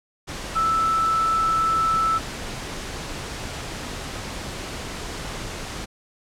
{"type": "tone in noise", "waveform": "sine", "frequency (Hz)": 1318.5, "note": "E6", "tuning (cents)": 0, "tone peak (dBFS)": -18, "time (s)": [0.55, 2.19], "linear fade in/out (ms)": 20, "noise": "pink", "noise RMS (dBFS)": -32, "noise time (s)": [0.27, 5.86], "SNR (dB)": 11, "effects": ["low-pass 8000 Hz 12 dB/octave"]}